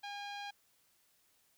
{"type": "tone with low-pass filter", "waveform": "sawtooth", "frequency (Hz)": 812, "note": "G#5", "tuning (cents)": -39, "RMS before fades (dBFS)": -44, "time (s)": [0.03, 0.51], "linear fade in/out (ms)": 10, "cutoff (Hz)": 3900, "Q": 1.8, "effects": ["white hiss -72 dBFS RMS until 1.57 s"]}